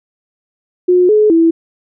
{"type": "tone with pitch steps", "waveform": "sine", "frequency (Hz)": [360.3, 425.7, 329.8], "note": ["F#4", "G#4", "E4"], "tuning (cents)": [-46, 43, 1], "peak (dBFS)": -6, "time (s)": [0.88, 1.51], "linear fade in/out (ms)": 10, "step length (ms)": 210, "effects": []}